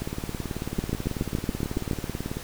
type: two click trains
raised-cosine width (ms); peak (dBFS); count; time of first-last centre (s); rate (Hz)
3; -12 / -17; 9 / 44; 0.79-1.912 / 0.02-2.37; 7.13 / 18.3
effects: pink hiss -40 dBFS RMS until 2.43 s